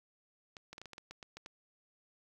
clicks, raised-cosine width 0.2 ms, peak -30 dBFS, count 11, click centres 0.568 / 0.73 / 0.781 / 0.816 / 0.857 / 0.933 / 0.981 / 1.11 / 1.228 / 1.37 / 1.461 s, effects 10-bit

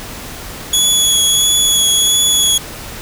20% pulse tone with vibrato, 3378 Hz, G#7, 29 cents sharp, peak -4 dBFS, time 0.73-2.58 s, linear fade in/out 5 ms, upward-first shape triangle, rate 1.5 Hz, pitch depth 19 cents each way, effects pink hiss -29 dBFS RMS until 3.01 s

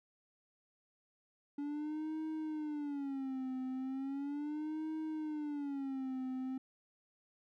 triangle tone with vibrato, 285.1 Hz, C#4, 49 cents sharp, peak -35 dBFS, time 1.58-6.58 s, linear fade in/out 5 ms, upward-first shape sine, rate 0.37 Hz, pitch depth 170 cents each way, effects none

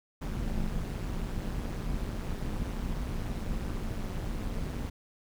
brown noise with amplitude modulation, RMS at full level -30 dBFS, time 0.21-4.9 s, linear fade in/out 10 ms, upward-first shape sine, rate 191 Hz, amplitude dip 75%, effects none

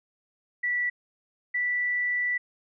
sine tone pair in turn, 1957 / 1966.9 Hz, B6 / B6, -16 / -8 cents, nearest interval unison, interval 8 cents, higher second, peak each -24 dBFS, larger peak neither, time 0.63-0.9 / 1.54-2.38 s, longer second, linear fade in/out 10 ms, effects none

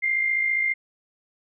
sine tone with amplitude modulation, 2100 Hz, C7, 6 cents sharp, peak -18 dBFS, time 0.02-0.74 s, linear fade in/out 20 ms, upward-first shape sine, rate 54.9 Hz, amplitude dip 50%, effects none

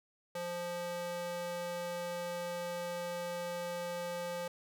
square tone with high-pass filter, 174.61 Hz, F3, in tune, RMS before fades -39 dBFS, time 0.35-4.48 s, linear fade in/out 5 ms, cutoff 420 Hz, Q 1.9, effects none

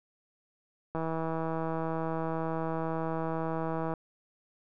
click train, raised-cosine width 1 ms, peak -20 dBFS, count 485, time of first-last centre 0.95-3.938 s, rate 162 Hz, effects none

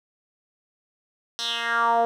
10% pulse tone with band-pass filter sweep, 233.1 Hz, A#3, in tune, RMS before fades -23 dBFS, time 1.39-2.05 s, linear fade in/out 0 ms, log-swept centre 4700 to 590 Hz, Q 3.8, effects none

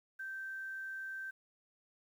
sine tone with quantisation, 1558 Hz, G6, 11 cents flat, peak -40 dBFS, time 0.19-1.31 s, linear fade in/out 10 ms, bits 11, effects none

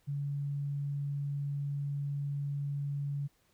sine tone, 142.2 Hz, C#3, 45 cents sharp, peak -32 dBFS, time 0.07-3.28 s, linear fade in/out 20 ms, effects pink hiss -71 dBFS RMS until 3.53 s

